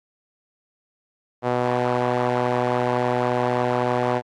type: tone with band-pass filter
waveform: sawtooth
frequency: 123.47 Hz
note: B2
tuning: in tune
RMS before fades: -22 dBFS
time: 1.42-4.22 s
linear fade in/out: 50 ms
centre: 680 Hz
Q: 1.3
effects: AAC 32 kbps

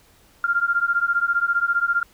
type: beating tone pair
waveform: sine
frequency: 1388 / 1403 Hz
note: F6 / F6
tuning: -11 / +8 cents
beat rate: 15 Hz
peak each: -21 dBFS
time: 0.44-2.03 s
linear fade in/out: 2 ms
effects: pink hiss -55 dBFS RMS until 2.13 s

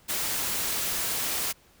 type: noise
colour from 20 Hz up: white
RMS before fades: -29 dBFS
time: 0.08-1.53 s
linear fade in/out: 20 ms
effects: pink hiss -59 dBFS RMS until 1.8 s

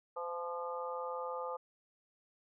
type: harmonic tone with a mistuned harmonic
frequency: 173.3 Hz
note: F3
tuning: 13 cents flat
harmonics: 3 / 4 / 5 / 6 / 7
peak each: -40 / -51 / -43 / -49 / -43 dBFS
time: 0.16-1.57 s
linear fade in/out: 10 ms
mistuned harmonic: 3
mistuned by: -21 cents
effects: none

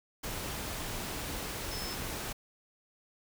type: tone in noise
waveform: sine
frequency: 5240 Hz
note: E8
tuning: 11 cents flat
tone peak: -41 dBFS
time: 1.71-1.95 s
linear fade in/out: 10 ms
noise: pink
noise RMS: -38 dBFS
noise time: 0.23-2.33 s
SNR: -6 dB
effects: none

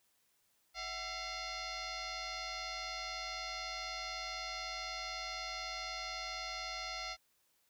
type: tone with frequency modulation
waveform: sine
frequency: 1444 Hz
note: F#6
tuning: 43 cents flat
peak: -39 dBFS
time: 0.74-7.17 s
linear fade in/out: 50 ms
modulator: 698 Hz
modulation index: 5.6
effects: white hiss -75 dBFS RMS until 7.69 s

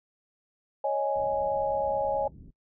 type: chord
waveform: sine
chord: C# suspended second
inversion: none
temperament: just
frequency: 554.4 / 623.7 / 831.5 Hz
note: C#5 / D#5 / G#5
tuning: 0 / +4 / +2 cents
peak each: -28 / -31 / -29 dBFS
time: 0.84-2.28 s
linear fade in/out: 5 ms
type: low-pass noise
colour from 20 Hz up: pink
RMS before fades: -47 dBFS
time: 1.15-2.51 s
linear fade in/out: 10 ms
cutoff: 270 Hz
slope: 24 dB/octave
effects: noise-tail reverb RT60 0.1 s tail -22 dB re dry

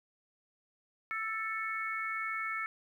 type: harmonic tone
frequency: 441.5 Hz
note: A4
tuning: 6 cents sharp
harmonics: 3 / 4 / 5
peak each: -37 / -40 / -37 dBFS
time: 1.11-2.66 s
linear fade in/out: 0 ms
effects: 11-bit

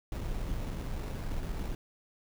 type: noise with sample-and-hold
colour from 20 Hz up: brown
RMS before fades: -35 dBFS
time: 0.12-1.75 s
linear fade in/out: 2 ms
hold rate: 3150 Hz
effects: none

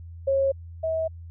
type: tone pair in turn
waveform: sine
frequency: 544 / 643.8 Hz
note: C#5 / E5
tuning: -33 / -41 cents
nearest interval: minor third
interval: 292 cents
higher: second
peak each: -19 / -23 dBFS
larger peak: first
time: 0.27-0.52 / 0.83-1.08 s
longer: neither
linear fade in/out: 10 ms
effects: added 84 Hz sine -38 dBFS peak until 1.3 s

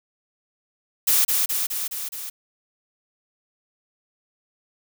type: noise with echo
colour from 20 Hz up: blue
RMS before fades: -18 dBFS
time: 1.07-1.25 s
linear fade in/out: 10 ms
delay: 210 ms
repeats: 5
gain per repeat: -3 dB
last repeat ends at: 2.3 s
effects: none

